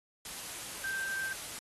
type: tone in noise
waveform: sine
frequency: 1569 Hz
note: G6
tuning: 1 cent sharp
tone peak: -34 dBFS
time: 0.84-1.33 s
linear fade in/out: 2 ms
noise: white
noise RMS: -42 dBFS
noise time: 0.25-1.59 s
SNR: +5 dB
effects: AAC 32 kbps